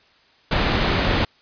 pink low-pass noise, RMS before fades -20 dBFS, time 0.51-1.25 s, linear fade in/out 5 ms, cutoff 4300 Hz, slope 24 dB/octave, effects white hiss -56 dBFS RMS until 1.41 s + resampled to 11025 Hz

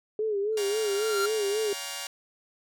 sine tone with vibrato, 417.4 Hz, G#4, 9 cents sharp, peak -25 dBFS, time 0.19-1.73 s, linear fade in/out 2 ms, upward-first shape sine, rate 3.7 Hz, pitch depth 93 cents each way
square tone with exponential growth, 1383 Hz, F6, 17 cents flat, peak -26 dBFS, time 0.52-1.26 s, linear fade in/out 5 ms, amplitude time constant 160 ms
5% pulse chord, G half-diminished seventh, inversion second, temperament just, 564.5 / 705.6 / 784 / 940.8 Hz, Db5 / F5 / G5 / Bb5, +31 / +18 / 0 / +16 cents, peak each -29 dBFS, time 0.57-2.07 s, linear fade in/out 2 ms
effects none

